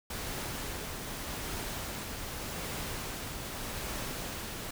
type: noise with tremolo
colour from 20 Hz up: pink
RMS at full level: -37 dBFS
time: 0.1-4.71 s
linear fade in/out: 5 ms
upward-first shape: triangle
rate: 0.84 Hz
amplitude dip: 30%
effects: none